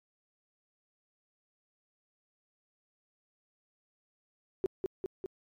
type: tone with echo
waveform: sine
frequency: 378.7 Hz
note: F#4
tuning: 40 cents sharp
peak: -25 dBFS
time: 4.64-4.66 s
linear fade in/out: 0 ms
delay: 200 ms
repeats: 3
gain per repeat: -3 dB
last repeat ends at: 5.26 s
effects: MP3 96 kbps